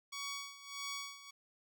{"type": "tone with tremolo", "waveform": "10% pulse", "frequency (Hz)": 1125, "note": "C#6", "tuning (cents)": 25, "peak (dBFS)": -31, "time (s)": [0.12, 1.31], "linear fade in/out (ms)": 10, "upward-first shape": "sine", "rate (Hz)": 1.6, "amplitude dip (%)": 80, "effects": []}